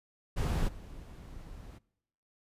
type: noise with level steps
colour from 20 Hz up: brown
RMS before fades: -29 / -47 dBFS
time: 0.36-1.79 s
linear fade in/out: 20 ms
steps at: 0.67 s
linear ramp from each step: 20 ms
effects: noise-tail reverb RT60 0.9 s tail -24 dB re dry + resampled to 32000 Hz